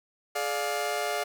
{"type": "chord", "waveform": "sawtooth", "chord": "D diminished", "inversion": "second", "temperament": "just", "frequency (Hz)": [422.9, 587.3, 704.8], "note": ["Ab4", "D5", "F5"], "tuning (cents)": [31, 0, 16], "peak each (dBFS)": [-30, -29, -27], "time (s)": [0.35, 1.24], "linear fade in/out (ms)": 10, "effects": []}